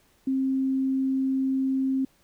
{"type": "tone", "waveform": "sine", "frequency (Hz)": 265.7, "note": "C4", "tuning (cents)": 27, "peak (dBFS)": -22, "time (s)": [0.27, 2.05], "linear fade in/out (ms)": 5, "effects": ["pink hiss -63 dBFS RMS until 2.23 s"]}